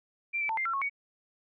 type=tone with pitch steps; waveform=sine; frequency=2361 / 2318 / 890 / 2101 / 1354 / 1098 / 2242 Hz; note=D7 / D7 / A5 / C7 / E6 / C#6 / C#7; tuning=+9 / -23 / +20 / +7 / +46 / -17 / +19 cents; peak=-28 dBFS; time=0.33-0.897 s; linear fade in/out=20 ms; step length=81 ms; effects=none